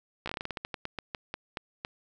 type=slowing click train; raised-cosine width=0.3 ms; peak=-18 dBFS; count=18; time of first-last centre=0.26-1.849 s; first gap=15 ms; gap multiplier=1.2; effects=none